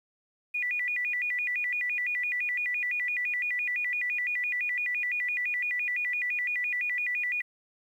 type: tone with vibrato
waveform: sine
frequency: 2198 Hz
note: C#7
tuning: 15 cents flat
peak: -27 dBFS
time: 0.54-7.42 s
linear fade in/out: 10 ms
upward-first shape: square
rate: 5.9 Hz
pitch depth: 190 cents each way
effects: 10-bit